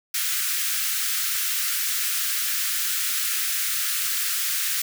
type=high-pass noise; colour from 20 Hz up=white; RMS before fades=-25 dBFS; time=0.14-4.82 s; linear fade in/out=5 ms; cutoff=1300 Hz; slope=48 dB/octave; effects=none